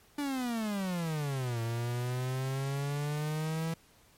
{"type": "exponential two-way sweep", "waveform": "45% pulse", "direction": "down then up", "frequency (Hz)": [294.4, 114.3, 164.8], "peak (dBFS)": -31, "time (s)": [0.18, 3.74], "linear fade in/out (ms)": 5, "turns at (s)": 1.6, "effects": ["pink hiss -62 dBFS RMS until 4.17 s", "MP3 64 kbps"]}